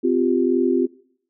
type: chord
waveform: sine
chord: C suspended fourth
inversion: none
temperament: equal with one note detuned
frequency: 258.2 / 349.2 / 392 Hz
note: C4 / F4 / G4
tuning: -23 / 0 / 0 cents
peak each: -20 / -19 / -22 dBFS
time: 0.03-0.87 s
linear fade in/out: 20 ms
effects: noise-tail reverb RT60 0.6 s tail -20 dB re dry